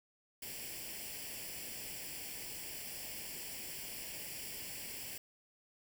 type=noise with comb filter; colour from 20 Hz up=white; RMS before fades=-45 dBFS; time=0.42-5.18 s; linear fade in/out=5 ms; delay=0.39 ms; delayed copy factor=+0.75; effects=none